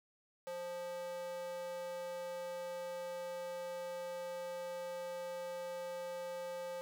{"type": "tone with high-pass filter", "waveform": "square", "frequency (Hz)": 175.5, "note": "F3", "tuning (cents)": 9, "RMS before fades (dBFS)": -43, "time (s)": [0.47, 6.81], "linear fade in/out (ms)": 0, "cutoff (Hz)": 580, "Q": 4.8, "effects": []}